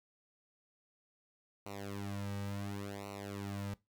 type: tone with flanger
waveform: sawtooth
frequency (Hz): 100.2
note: G2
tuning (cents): +38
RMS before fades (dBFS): -42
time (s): 1.66-3.74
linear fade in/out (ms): 0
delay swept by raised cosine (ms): 0.59 to 2.89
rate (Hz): 0.7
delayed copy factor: -0.9
effects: noise-tail reverb RT60 0.2 s tail -20 dB re dry